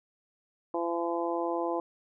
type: harmonic tone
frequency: 170 Hz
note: F3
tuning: 46 cents flat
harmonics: 2 / 3 / 4 / 5 / 6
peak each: -32 / -34 / -35 / -36 / -37 dBFS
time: 0.74-1.8 s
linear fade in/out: 2 ms
effects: none